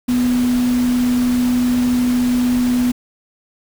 sine tone in noise, 246.9 Hz, B3, in tune, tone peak -13 dBFS, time 0.08-2.92 s, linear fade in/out 10 ms, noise pink, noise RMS -29 dBFS, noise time 0.08-2.92 s, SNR +13 dB, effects none

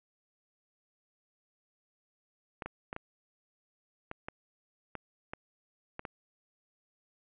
clicks, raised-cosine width 0.5 ms, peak -23 dBFS, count 10, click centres 2.622 / 2.66 / 2.929 / 2.964 / 4.114 / 4.285 / 4.953 / 5.335 / 5.994 / 6.052 s, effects resampled to 8000 Hz + 9-bit

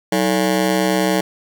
20% pulse ring-modulated tone, 253.3 Hz, B3, 44 cents sharp, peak -7 dBFS, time 0.12-1.21 s, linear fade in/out 5 ms, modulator 65.9 Hz, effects none

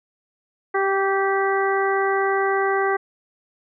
harmonic tone with a mistuned harmonic, 390.9 Hz, G4, 5 cents flat, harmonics 1 / 2 / 3 / 4 / 5, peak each -21 / -24 / -26 / -27 / -28 dBFS, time 0.74-2.97 s, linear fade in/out 10 ms, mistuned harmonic 3, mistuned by -17 cents, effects none

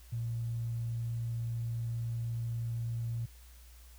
triangle tone with tanh clipping, 116.54 Hz, A#2, in tune, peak -32 dBFS, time 0.12-3.26 s, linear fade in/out 10 ms, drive 2 dB, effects added 60 Hz sine -52 dBFS peak until 3.98 s + white hiss -61 dBFS RMS until 3.98 s

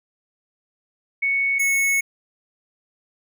sine / square tone pair in turn, 2217 / 2202 Hz, C#7 / C#7, 0 / -12 cents, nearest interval unison, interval 12 cents, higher first, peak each -18 dBFS, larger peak neither, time 1.22-1.59 / 1.59-2.01 s, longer second, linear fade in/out 10 ms, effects none

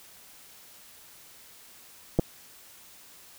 clicks, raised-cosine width 2 ms, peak -9 dBFS, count 2, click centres 2.189 / 2.195 s, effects white hiss -52 dBFS RMS until 3.38 s

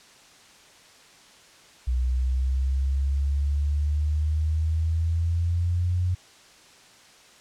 sine exponential sweep, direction up, 61.74 to 90.8 Hz, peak -21 dBFS, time 1.87-6.15 s, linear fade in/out 10 ms, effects white hiss -52 dBFS RMS until 7.4 s + low-pass 7000 Hz 12 dB/octave

